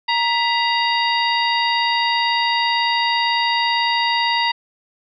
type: harmonic tone with a mistuned harmonic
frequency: 938 Hz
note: A#5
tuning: 11 cents sharp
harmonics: 1 / 2 / 3 / 4 / 5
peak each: -19 / -22 / -24 / -25 / -26 dBFS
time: 0.08-4.52 s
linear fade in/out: 10 ms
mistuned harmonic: 2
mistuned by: +95 cents
effects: none

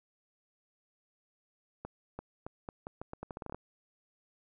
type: accelerating click train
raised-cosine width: 1 ms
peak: -26 dBFS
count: 15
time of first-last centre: 1.85-3.546 s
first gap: 340 ms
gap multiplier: 0.81
effects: none

